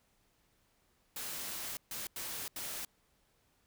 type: noise bursts at uneven times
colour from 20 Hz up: white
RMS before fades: -41 dBFS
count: 4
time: 1.16-1.77 / 1.91-2.07 / 2.16-2.48 / 2.56-2.85 s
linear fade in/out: 2 ms
effects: pink hiss -73 dBFS RMS until 3.66 s